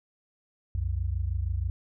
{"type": "tone pair together", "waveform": "sine", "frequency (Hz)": [63.69, 90], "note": ["C2", "F#2"], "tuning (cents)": [-46, -47], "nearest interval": "tritone", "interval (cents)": 599, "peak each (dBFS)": [-29, -29], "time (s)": [0.75, 1.7], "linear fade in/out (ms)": 0, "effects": []}